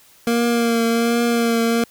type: tone with vibrato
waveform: 25% pulse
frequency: 233.1 Hz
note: A#3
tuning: in tune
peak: -12 dBFS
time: 0.27-1.84 s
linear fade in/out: 2 ms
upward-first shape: triangle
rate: 1.3 Hz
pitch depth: 28 cents each way
effects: white hiss -51 dBFS RMS until 1.9 s